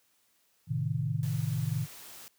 sine chord, A diminished, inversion none, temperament equal, 110 / 130.81 / 155.56 Hz, A2 / C3 / Eb3, 0 / 0 / 0 cents, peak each -33 / -32 / -32 dBFS, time 0.67-1.87 s, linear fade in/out 50 ms
white noise, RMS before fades -48 dBFS, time 1.23-2.28 s, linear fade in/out 0 ms
effects white hiss -70 dBFS RMS until 2.38 s + high-pass 60 Hz 12 dB/octave

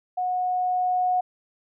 sine tone with level ramp, 730 Hz, F#5, 24 cents flat, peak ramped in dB -23 to -19 dBFS, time 0.17-1.21 s, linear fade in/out 10 ms, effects none

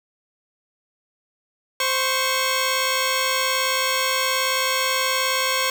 10% pulse tone pair together, 520.6 / 1100 Hz, C5 / C#6, -9 / -14 cents, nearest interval octave + minor second, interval 1295 cents, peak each -14 dBFS, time 1.8-5.7 s, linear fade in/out 2 ms, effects none

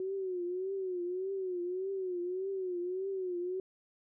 sine tone with vibrato, 370 Hz, F#4, in tune, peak -33 dBFS, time 0-3.6 s, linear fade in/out 2 ms, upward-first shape triangle, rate 1.7 Hz, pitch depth 110 cents each way, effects none

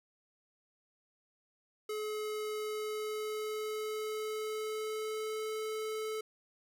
square tone with pitch glide, 426.8 to 434.8 Hz, G#4 to A4, +47 to -21 cents, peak -36 dBFS, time 1.89-6.21 s, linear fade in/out 5 ms, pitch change +32 cents, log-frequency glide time 2.57-5.51 s, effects 13-bit

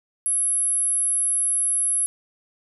sine tone, 10900 Hz, F9, 43 cents flat, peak -19 dBFS, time 0.26-2.06 s, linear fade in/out 0 ms, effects none

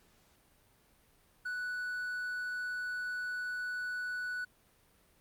triangle tone, 1481 Hz, F#6, 1 cent sharp, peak -33 dBFS, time 1.45-4.45 s, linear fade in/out 10 ms, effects pink hiss -67 dBFS RMS until 5.2 s + Opus 48 kbps

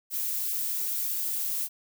violet noise, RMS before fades -30 dBFS, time 0.1-1.69 s, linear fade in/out 50 ms, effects none

